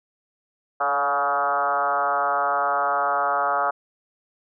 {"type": "tone with frequency modulation", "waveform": "sine", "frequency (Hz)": 987.8, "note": "B5", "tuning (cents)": 0, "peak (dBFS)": -19, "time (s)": [0.8, 3.71], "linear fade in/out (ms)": 10, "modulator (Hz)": 139, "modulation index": 2.9, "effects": []}